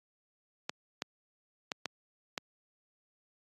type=clicks; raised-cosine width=0.2 ms; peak=-16 dBFS; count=5; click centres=0.695 / 1.021 / 1.718 / 1.857 / 2.378 s; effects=high-pass 150 Hz 12 dB/octave + AAC 32 kbps